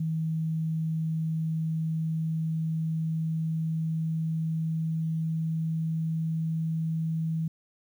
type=tone with pitch glide; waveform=sine; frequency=160 to 161.3 Hz; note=D#3 to E3; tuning=+49 to -37 cents; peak=-26 dBFS; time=0-7.48 s; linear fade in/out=5 ms; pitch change=+14 cents; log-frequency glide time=0.99-6.64 s; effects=10-bit